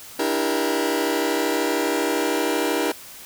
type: chord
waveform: sawtooth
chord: E half-diminished seventh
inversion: third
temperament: just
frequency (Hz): 296.7 / 329.6 / 395.6 / 474.7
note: D4 / E4 / G4 / Bb4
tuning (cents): +18 / 0 / +16 / +31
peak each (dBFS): -22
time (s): 0.19-2.92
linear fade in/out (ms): 5
effects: white hiss -41 dBFS RMS until 3.25 s